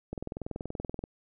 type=click train; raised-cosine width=2 ms; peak=-22 dBFS; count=20; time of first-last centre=0.13-1.039 s; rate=20.9 Hz; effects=none